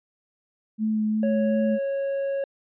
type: tone with vibrato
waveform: sine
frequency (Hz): 216.1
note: A3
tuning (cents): -31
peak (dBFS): -21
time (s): 0.78-1.79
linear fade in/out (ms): 50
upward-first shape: sine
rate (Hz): 2.7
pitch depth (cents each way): 13
type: tone with pitch glide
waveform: triangle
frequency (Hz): 554.4 to 550.9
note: C#5 to C#5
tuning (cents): 0 to -11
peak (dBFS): -22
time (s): 1.23-2.44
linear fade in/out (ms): 2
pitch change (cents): -11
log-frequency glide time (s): 1.69-1.8
effects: resampled to 8000 Hz